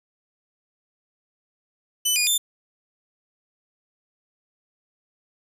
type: tone with pitch steps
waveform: 15% pulse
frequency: 3000 / 2446 / 3555 Hz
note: F#7 / D#7 / A7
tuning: +23 / -30 / +17 cents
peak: -12 dBFS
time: 2.05-2.38 s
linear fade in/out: 10 ms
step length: 110 ms
effects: 8-bit